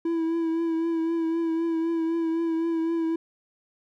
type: tone with vibrato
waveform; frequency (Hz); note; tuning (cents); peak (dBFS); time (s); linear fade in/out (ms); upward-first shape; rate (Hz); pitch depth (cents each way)
triangle; 329.6; E4; 0; -21; 0.05-3.16; 5; triangle; 3.9; 35
effects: none